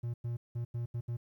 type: tone bursts at uneven times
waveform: triangle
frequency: 118.7 Hz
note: A#2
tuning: 32 cents sharp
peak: -31 dBFS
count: 6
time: 0.03-0.14 / 0.24-0.37 / 0.55-0.65 / 0.74-0.86 / 0.94-1.01 / 1.08-1.17 s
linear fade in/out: 10 ms
effects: 12-bit